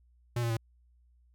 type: tone with pitch steps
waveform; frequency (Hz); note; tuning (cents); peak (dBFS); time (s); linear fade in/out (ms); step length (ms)
square; 120 / 116.72 / 113.53; B2 / A#2 / A#2; -49 / +3 / -45; -29; 0.36-0.57; 5; 70
effects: added 60 Hz sine -61 dBFS peak until 1.34 s